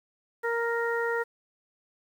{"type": "harmonic tone", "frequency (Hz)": 466.2, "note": "A#4", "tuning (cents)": 0, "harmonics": [1, 2, 3, 4], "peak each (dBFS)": [-28, -34, -33, -33], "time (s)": [0.43, 1.24], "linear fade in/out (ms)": 20, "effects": ["9-bit"]}